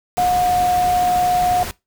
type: tone in noise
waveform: sine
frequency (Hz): 721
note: F#5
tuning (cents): -45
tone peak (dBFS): -14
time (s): 0.18-1.63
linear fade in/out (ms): 0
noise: pink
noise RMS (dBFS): -28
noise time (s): 0.17-1.71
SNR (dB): +11
effects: noise-tail reverb RT60 0.2 s tail -20 dB re dry